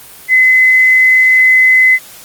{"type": "tone", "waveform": "sine", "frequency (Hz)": 2034, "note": "C7", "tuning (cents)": -50, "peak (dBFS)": -4, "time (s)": [0.28, 1.99], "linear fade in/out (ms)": 50, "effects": ["white hiss -35 dBFS RMS until 2.24 s", "Opus 24 kbps"]}